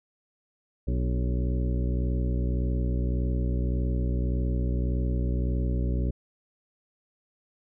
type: harmonic tone with a mistuned harmonic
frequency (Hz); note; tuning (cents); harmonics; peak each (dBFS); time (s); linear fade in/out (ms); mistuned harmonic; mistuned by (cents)
61.74; B1; 0; 1 / 2 / 3 / 4 / 5 / 6 / 7 / 9; -25 / -31 / -35 / -37 / -39 / -41 / -42 / -44; 0.87-6.11; 10; 5; -46
effects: none